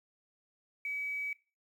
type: tone with quantisation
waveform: sine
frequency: 2280 Hz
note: C#7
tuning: 48 cents sharp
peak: -34 dBFS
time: 0.85-1.33 s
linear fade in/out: 2 ms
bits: 10
effects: noise-tail reverb RT60 0.3 s tail -19 dB re dry